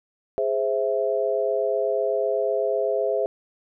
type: chord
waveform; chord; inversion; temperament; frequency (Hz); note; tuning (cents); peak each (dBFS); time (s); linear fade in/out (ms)
sine; Ab augmented; none; equal; 415.3 / 523.3 / 659.3; Ab4 / C5 / E5; 0 / 0 / 0; -25; 0.38-3.26; 0
effects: none